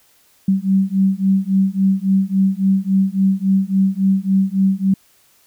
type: beating tone pair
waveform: sine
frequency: 190.9 / 194.5 Hz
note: G3 / G3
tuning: -46 / -13 cents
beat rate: 3.6 Hz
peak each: -16 / -16 dBFS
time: 0.48-4.94 s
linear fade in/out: 5 ms
effects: white hiss -55 dBFS RMS until 5.46 s